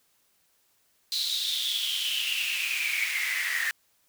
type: noise with high-pass filter sweep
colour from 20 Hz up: pink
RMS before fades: -29 dBFS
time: 1.12-3.71 s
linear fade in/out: 0 ms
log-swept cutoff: 4100 to 1800 Hz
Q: 9.2
effects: white hiss -68 dBFS RMS until 4.08 s